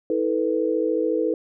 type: chord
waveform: sine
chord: E suspended fourth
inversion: none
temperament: equal with one note detuned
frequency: 321.9 / 440 / 493.9 Hz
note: E4 / A4 / B4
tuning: -41 / 0 / 0 cents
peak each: -24 dBFS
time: 0.1-1.34 s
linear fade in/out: 2 ms
effects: none

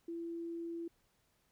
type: tone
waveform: sine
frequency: 336.3 Hz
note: E4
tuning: 35 cents sharp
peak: -39 dBFS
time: 0.08-0.88 s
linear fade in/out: 5 ms
effects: pink hiss -75 dBFS RMS until 1.51 s

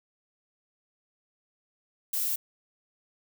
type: noise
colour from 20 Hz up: violet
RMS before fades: -29 dBFS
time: 2.13-2.36 s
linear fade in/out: 5 ms
effects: none

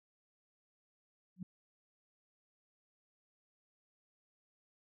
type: tone with exponential growth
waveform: sine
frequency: 182.6 Hz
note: F#3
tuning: 23 cents flat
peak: -36 dBFS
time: 1.36-1.43 s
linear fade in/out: 5 ms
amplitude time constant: 15 ms
effects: none

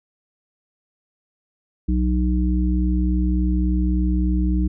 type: harmonic tone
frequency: 61.74 Hz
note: B1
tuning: in tune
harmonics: 1 / 3 / 5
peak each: -18 / -23 / -25 dBFS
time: 1.88-4.68 s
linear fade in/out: 10 ms
effects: none

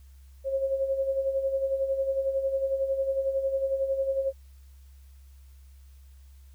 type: tone with tremolo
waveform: sine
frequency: 540 Hz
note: C#5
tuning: 45 cents flat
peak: -22 dBFS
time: 0.44-4.33 s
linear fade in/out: 50 ms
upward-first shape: sine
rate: 11 Hz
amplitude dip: 60%
effects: added 67 Hz sine -48 dBFS peak until 6.54 s + white hiss -66 dBFS RMS until 6.54 s

